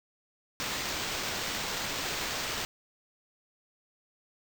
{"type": "noise with sample-and-hold", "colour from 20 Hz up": "violet", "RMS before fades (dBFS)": -34, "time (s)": [0.6, 2.65], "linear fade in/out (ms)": 0, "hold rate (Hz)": 11025, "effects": []}